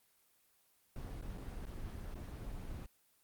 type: noise with dropouts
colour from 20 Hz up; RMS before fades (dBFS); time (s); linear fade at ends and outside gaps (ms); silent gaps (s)
brown; -44; 0.96-2.86; 1; 1.212-1.224 / 1.377-1.381 / 1.654-1.667 / 2.144-2.155
effects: white hiss -72 dBFS RMS until 3.23 s + Opus 24 kbps